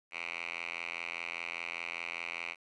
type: tone with band-pass filter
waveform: 5% pulse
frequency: 85 Hz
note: F2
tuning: 46 cents flat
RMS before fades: -40 dBFS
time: 0.11-2.56 s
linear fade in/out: 50 ms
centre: 2300 Hz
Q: 4.4
effects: resampled to 22050 Hz + 11-bit

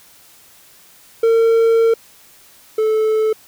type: tone pair in turn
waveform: triangle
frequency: 455.5 / 436 Hz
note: A#4 / A4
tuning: -40 / -16 cents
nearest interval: minor second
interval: 76 cents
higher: first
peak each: -8 / -11 dBFS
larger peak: first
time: 1.23-1.94 / 2.78-3.33 s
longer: first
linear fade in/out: 5 ms
effects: white hiss -47 dBFS RMS until 3.47 s

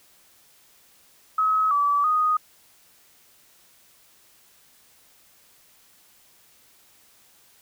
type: tone with pitch steps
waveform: sine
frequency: 1279 / 1152 / 1243 Hz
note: D#6 / D6 / D#6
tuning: +47 / -34 / -2 cents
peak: -18 dBFS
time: 1.38-2.37 s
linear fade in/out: 5 ms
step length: 330 ms
effects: white hiss -57 dBFS RMS until 7.61 s

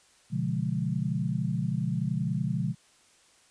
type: chord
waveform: sine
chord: B diminished seventh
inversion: none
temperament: equal with one note detuned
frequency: 123.47 / 144.31 / 174.61 / 207.7 Hz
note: B2 / D3 / F3 / Ab3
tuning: 0 / -30 / 0 / 0 cents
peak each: -32 / -31 / -31 / -34 dBFS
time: 0.3-2.75 s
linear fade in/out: 50 ms
effects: white hiss -61 dBFS RMS until 3.5 s + resampled to 22050 Hz

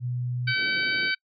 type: tone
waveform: sine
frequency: 123.47 Hz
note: B2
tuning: in tune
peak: -26 dBFS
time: 0-0.55 s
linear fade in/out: 50 ms
type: harmonic tone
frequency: 764 Hz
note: G5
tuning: 45 cents flat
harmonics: 2 / 3 / 4 / 5 / 6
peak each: -26 / -28 / -34 / -36 / -32 dBFS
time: 0.47-1.15 s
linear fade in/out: 10 ms
type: band-pass noise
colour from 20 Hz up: white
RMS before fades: -41 dBFS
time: 0.54-1.12 s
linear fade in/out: 50 ms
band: 120 to 480 Hz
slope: 24 dB/octave
effects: noise-tail reverb RT60 0.1 s tail -26 dB re dry

